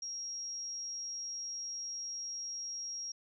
sine tone, 5610 Hz, F8, 7 cents sharp, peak -38 dBFS, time 0.02-3.12 s, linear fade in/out 5 ms, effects none

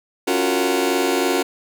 sawtooth chord, Gb major seventh, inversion second, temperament just, 277.5 / 346.9 / 370 / 462.5 Hz, Db4 / F4 / Gb4 / Bb4, +2 / -12 / 0 / -14 cents, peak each -19 / -20 / -17 / -20 dBFS, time 0.27-1.43 s, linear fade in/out 10 ms, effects none

